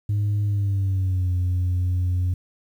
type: tone with pitch glide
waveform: sine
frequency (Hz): 103.1 to 90.27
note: G#2 to F#2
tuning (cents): -12 to -42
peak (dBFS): -17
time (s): 0.09-2.34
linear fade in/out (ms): 5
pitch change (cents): -230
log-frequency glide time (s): 0.44-1.3
effects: tanh soft clip ceiling -18 dBFS + 9-bit